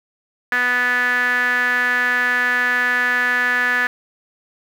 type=tone with band-pass filter; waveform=sawtooth; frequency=247.1 Hz; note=B3; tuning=1 cent sharp; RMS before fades=-18 dBFS; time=0.52-3.87 s; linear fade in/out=2 ms; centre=1700 Hz; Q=7.7; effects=7-bit

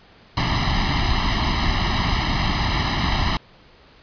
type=noise with comb filter; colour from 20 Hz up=pink; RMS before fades=-20 dBFS; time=0.37-3.37 s; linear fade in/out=2 ms; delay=1 ms; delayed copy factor=+0.9; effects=pink hiss -50 dBFS RMS until 4.02 s + resampled to 11025 Hz

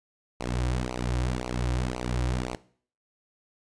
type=tone with flanger; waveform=sawtooth; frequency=61.7 Hz; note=B1; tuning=1 cent flat; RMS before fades=-29 dBFS; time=0.4-2.55 s; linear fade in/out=0 ms; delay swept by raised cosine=0.56 to 4.76 ms; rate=1.9 Hz; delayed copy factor=-0.9; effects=noise-tail reverb RT60 0.5 s tail -19 dB re dry + resampled to 22050 Hz

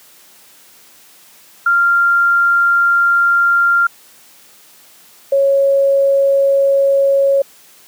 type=tone pair in turn; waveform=sine; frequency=1390 / 551.6 Hz; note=F6 / C#5; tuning=-9 / -9 cents; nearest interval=octave + major third; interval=1600 cents; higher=first; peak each=-9 dBFS; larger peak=neither; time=1.66-3.87 / 5.32-7.42 s; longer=first; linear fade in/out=5 ms; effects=white hiss -45 dBFS RMS until 7.87 s + high-pass 150 Hz 12 dB/octave

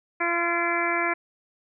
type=harmonic tone with a mistuned harmonic; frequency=342.6 Hz; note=F4; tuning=33 cents flat; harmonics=1 / 2 / 3 / 4 / 5 / 6 / 7; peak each=-30 / -30 / -30 / -30 / -30 / -30 / -30 dBFS; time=0.2-1.14 s; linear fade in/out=10 ms; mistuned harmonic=7; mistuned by=-53 cents; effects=none

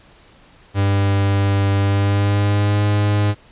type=tone with pitch glide; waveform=45% pulse; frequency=99.2 to 103.11 Hz; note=G2 to G#2; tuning=+21 to -12 cents; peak=-14 dBFS; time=0.74-3.35 s; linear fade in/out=50 ms; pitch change=+67 cents; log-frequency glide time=1.72-2.85 s; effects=pink hiss -49 dBFS RMS until 3.51 s + resampled to 8000 Hz

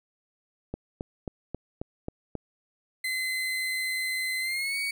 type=click train; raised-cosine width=2 ms; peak=-19 dBFS; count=7; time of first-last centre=0.74-2.353 s; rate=3.72 Hz
type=tone with pitch glide; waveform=35% pulse; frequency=2047 to 2245 Hz; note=C7 to C#7; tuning=-38 to +21 cents; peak=-26 dBFS; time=3.04-4.91 s; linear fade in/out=5 ms; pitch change=+159 cents; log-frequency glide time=4.4-4.78 s
effects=none

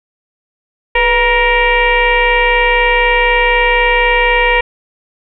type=tone with frequency modulation; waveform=sine; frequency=1412 Hz; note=F6; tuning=19 cents sharp; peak=-8 dBFS; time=0.95-4.61 s; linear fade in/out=5 ms; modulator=460 Hz; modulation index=2.6; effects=none

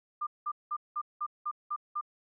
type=tone bursts; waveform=sine; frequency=1200 Hz; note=D6; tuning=37 cents sharp; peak=-30 dBFS; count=8; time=0.21-2.012 s; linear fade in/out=10 ms; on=59 ms; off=190 ms; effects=none

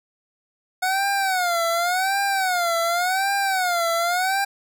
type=tone with vibrato; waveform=25% pulse; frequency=731 Hz; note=F#5; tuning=21 cents flat; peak=-16 dBFS; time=0.82-4.45 s; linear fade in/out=10 ms; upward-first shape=sine; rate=0.89 Hz; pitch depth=150 cents each way; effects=none

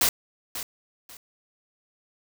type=noise with echo; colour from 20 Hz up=white; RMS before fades=-21 dBFS; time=0.01-0.09 s; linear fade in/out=2 ms; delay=540 ms; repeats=2; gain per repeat=-12 dB; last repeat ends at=1.17 s; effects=none

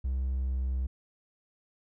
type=tone with pitch glide; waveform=triangle; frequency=65.2 to 64.56 Hz; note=C2 to C2; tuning=-5 to -23 cents; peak=-25 dBFS; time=0.04-0.87 s; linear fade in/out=10 ms; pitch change=-18 cents; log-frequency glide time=0.39-0.6 s; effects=tanh soft clip ceiling -21 dBFS

